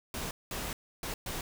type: noise bursts at uneven times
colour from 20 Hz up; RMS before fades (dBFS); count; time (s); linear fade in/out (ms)
pink; -37; 4; 0.14-0.31 / 0.51-0.73 / 1.03-1.14 / 1.26-1.41; 2
effects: none